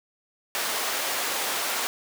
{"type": "high-pass noise", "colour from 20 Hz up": "pink", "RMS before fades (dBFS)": -28, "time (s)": [0.55, 1.87], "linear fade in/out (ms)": 0, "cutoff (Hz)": 620, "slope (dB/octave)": 12, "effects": []}